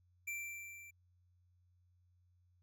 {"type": "tone with level ramp", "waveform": "square", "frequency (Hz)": 2349, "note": "D7", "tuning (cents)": 0, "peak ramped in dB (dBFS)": [-39, -54], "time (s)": [0.27, 0.91], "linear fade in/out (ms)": 10, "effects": ["added 89 Hz sine -69 dBFS peak until 2.62 s"]}